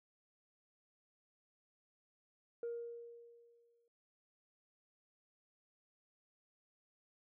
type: tone with exponential decay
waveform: sine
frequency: 470.1 Hz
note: A#4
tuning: 15 cents sharp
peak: -36 dBFS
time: 2.63-3.88 s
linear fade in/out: 2 ms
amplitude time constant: 270 ms
effects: tanh soft clip ceiling -36 dBFS